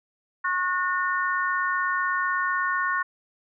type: harmonic tone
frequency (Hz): 364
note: F#4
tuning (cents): -28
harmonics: 3 / 4 / 5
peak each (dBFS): -26 / -27 / -28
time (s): 0.44-3.03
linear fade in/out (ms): 10
effects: none